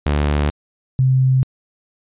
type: tone pair in turn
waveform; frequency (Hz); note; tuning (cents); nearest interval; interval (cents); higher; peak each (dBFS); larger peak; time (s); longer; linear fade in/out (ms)
sawtooth / sine; 73.42 / 130.58; D2 / C3; 0 / -3; minor seventh; 997; second; -11; neither; 0.06-0.5 / 0.99-1.43; neither; 0
effects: resampled to 8000 Hz